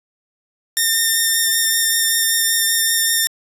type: tone with vibrato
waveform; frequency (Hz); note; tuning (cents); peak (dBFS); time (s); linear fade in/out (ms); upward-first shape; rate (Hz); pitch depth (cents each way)
5% pulse; 1816; A#6; -46; -4; 0.77-3.27; 0; sine; 5.2; 15
effects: resampled to 32000 Hz